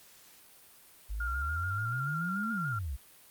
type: exponential two-way sweep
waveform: sine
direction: up then down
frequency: 49 to 230.2 to 59.3 Hz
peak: -33 dBFS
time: 1.09-2.97 s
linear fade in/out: 20 ms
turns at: 2.51 s
type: tone with vibrato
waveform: sine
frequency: 1396.9 Hz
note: F6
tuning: in tune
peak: -33 dBFS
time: 1.2-2.79 s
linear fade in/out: 5 ms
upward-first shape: square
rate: 6.9 Hz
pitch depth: 26 cents each way
effects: white hiss -57 dBFS RMS until 3.3 s + Opus 48 kbps